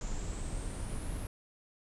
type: noise with low-pass filter sweep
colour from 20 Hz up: brown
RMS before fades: -37 dBFS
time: 0.01-1.27 s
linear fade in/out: 2 ms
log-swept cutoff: 7000 to 11000 Hz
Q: 9.2
effects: none